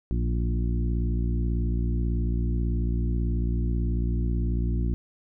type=harmonic tone with a mistuned harmonic; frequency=58.27 Hz; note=A#1; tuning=in tune; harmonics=1 / 2 / 3 / 4 / 5 / 6; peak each=-24 / -30 / -34 / -36 / -38 / -40 dBFS; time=0.11-4.94 s; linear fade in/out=0 ms; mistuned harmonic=3; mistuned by=+35 cents; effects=none